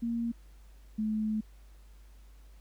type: tone pair in turn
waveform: sine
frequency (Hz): 233.1 / 215.9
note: A#3 / A3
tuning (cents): 0 / -33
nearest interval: minor second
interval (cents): 133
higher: first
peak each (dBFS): -29 / -28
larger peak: second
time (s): 0.02-0.32 / 0.98-1.41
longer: second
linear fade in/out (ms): 10
effects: added 50 Hz sine -51 dBFS peak until 2.6 s + pink hiss -66 dBFS RMS until 2.6 s